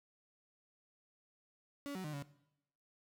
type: tone with pitch steps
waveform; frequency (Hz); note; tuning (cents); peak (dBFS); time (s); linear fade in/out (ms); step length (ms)
35% pulse; 283.9 / 187.1 / 151.1 / 141.9; C#4 / F#3 / D3 / C#3; +41 / +20 / +50 / +41; -39; 1.86-2.224; 0; 91
effects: noise-tail reverb RT60 0.8 s tail -18 dB re dry